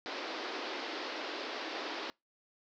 pink band-pass noise, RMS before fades -40 dBFS, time 0.06-2.1 s, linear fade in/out 0 ms, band 280 to 5100 Hz, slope 48 dB/octave, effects noise-tail reverb RT60 0.2 s tail -25 dB re dry

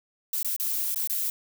violet noise with dropouts, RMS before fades -28 dBFS, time 0.33-1.3 s, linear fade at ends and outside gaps 2 ms, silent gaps 0.43-0.446 / 0.564-0.598 / 0.945-0.959 / 1.074-1.097 s, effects none

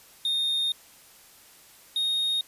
triangle tone pair in turn, 3678 / 3716 Hz, A#7 / A#7, -24 / -6 cents, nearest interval unison, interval 18 cents, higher second, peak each -22 dBFS, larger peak neither, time 0.25-0.72 / 1.96-2.41 s, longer first, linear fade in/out 2 ms, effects white hiss -53 dBFS RMS until 2.47 s + resampled to 32000 Hz

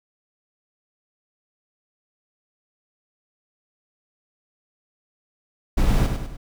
brown noise with echo, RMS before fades -17 dBFS, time 5.77-6.07 s, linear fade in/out 10 ms, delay 100 ms, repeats 3, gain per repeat -6 dB, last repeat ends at 6.37 s, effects none

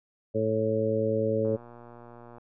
harmonic tone, 110 Hz, A2, in tune, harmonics 1 / 2 / 3 / 4 / 5, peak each -32 / -32 / -34 / -28 / -28 dBFS, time 0.34-1.57 s, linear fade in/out 20 ms
click train, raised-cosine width 1 ms, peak -34 dBFS, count 112, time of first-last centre 1.45-2.383 s, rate 119 Hz
effects none

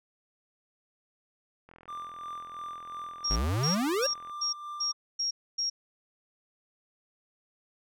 click train, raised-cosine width 0.5 ms, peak -37 dBFS, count 111, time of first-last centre 1.69-4.297 s, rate 42.2 Hz
triangle tone with tremolo, 1187 Hz, D6, 18 cents sharp, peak -34 dBFS, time 1.88-4.93 s, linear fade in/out 10 ms, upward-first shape sine, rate 2.9 Hz, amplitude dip 50%
sine tone bursts, 5588 Hz, F8, in tune, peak -27 dBFS, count 7, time 3.24-5.7 s, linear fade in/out 10 ms, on 120 ms, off 270 ms
square exponential sweep, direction up, 46.24 to 573 Hz, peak -27 dBFS, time 3.3-4.07 s, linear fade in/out 10 ms
effects none

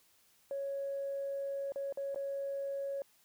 sine tone with dropouts, 554 Hz, C#5, 1 cent flat, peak -34 dBFS, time 0.51-3.02 s, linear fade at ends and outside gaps 1 ms, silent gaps 1.721-1.759 / 1.925-1.973 / 2.146-2.159 s, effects tanh soft clip ceiling -30 dBFS + white hiss -68 dBFS RMS until 3.24 s

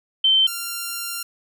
sine / 5% pulse tone pair in turn, 3100 / 1384.9 Hz, G7 / F6, -20 / -15 cents, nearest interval octave + major second, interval 1395 cents, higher first, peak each -13 / -15 dBFS, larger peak first, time 0.24-0.47 / 0.47-1.23 s, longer second, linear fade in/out 5 ms, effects none

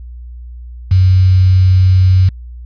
sine tone with quantisation, 93 Hz, F#2, 9 cents sharp, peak -5 dBFS, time 0.91-2.29 s, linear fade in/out 5 ms, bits 5, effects added 60 Hz sine -27 dBFS peak until 2.65 s + resampled to 11025 Hz

